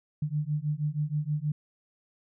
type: beating tone pair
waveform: sine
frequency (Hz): 146.83 / 153.13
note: D3 / D#3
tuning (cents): 0 / -27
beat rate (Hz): 6.3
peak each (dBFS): -30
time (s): 0.22-1.52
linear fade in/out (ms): 5
effects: none